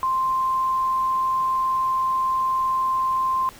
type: tone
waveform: sine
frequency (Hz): 1046.5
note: C6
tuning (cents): 0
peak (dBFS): -19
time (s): 0.03-3.49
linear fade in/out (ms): 0
effects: pink hiss -45 dBFS RMS until 3.59 s